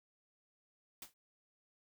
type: noise with exponential decay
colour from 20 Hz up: white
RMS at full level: -44 dBFS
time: 1.02-1.14 s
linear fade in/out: 2 ms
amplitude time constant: 25 ms
effects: none